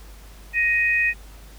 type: tone pair together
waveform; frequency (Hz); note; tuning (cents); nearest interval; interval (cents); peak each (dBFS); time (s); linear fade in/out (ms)
sine; 1872.9 / 2500; A#6 / D#7; +8 / +8; perfect fourth; 500; -20; 0.53-1.14; 50
effects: added 50 Hz sine -41 dBFS peak until 1.58 s + pink hiss -49 dBFS RMS until 1.58 s